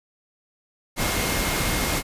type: tone in noise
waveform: sine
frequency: 2137 Hz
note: C7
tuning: 36 cents sharp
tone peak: -33 dBFS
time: 0.96-2.03 s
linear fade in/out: 50 ms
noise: pink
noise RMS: -24 dBFS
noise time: 0.96-2.03 s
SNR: -12 dB
effects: resampled to 32000 Hz